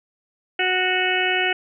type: harmonic tone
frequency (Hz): 368.6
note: F#4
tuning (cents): -7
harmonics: 1 / 2 / 4 / 5 / 6 / 7 / 8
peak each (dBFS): -26 / -26 / -26 / -26 / -26 / -26 / -26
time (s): 0.59-1.53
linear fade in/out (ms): 5
effects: none